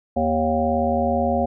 harmonic tone, 78.8 Hz, D#2, 23 cents sharp, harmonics 1 / 3 / 5 / 7 / 9 / 10, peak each -28 / -23 / -30 / -23 / -23 / -29 dBFS, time 0.16-1.46 s, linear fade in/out 10 ms, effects none

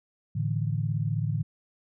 sine chord, A suspended fourth, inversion none, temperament equal, 110 / 146.83 / 164.81 Hz, A2 / D3 / E3, 0 / 0 / 0 cents, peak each -28 / -29 / -33 dBFS, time 0.35-1.43 s, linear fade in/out 10 ms, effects none

